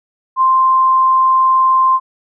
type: tone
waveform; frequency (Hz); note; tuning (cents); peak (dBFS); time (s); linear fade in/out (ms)
sine; 1046.5; C6; 0; -8; 0.36-2; 50
effects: none